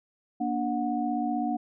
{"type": "tone cluster", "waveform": "sine", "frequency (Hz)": [237.2, 293, 730], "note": ["A#3", "D4", "F#5"], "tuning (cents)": [30, -4, -24], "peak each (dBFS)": -30, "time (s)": [0.4, 1.57], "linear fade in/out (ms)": 10, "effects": []}